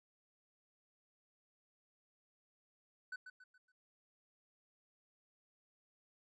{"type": "tone with echo", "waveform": "triangle", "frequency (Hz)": 1500, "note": "F#6", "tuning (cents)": 23, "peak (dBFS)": -40, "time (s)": [3.12, 3.16], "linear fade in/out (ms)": 5, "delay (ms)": 140, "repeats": 4, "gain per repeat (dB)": -8, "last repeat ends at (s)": 3.72, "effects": ["resampled to 22050 Hz"]}